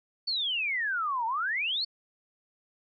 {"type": "exponential two-way sweep", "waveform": "sine", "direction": "down then up", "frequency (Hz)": [4555, 880, 4555], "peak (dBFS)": -27, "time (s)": [0.27, 1.85], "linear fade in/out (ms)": 10, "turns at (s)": 1.26, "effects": []}